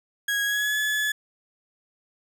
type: tone with pitch glide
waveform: 35% pulse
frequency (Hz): 1651 to 1713.2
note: G#6 to A6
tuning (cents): -11 to -47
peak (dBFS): -21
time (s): 0.28-1.12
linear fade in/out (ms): 5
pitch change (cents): +64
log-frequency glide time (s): 0.44-0.77
effects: none